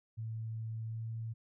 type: tone with pitch glide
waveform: sine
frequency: 111.8 to 113.03 Hz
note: A2 to A2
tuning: +28 to +47 cents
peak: -37 dBFS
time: 0.17-1.34 s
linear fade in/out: 20 ms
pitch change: +19 cents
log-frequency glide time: 0.85-1.02 s
effects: none